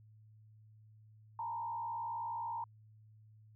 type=tone with frequency modulation; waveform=sine; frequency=925 Hz; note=A#5; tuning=14 cents flat; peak=-37 dBFS; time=1.39-2.64 s; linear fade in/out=2 ms; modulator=59.4 Hz; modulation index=0.79; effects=added 108 Hz sine -58 dBFS peak until 3.55 s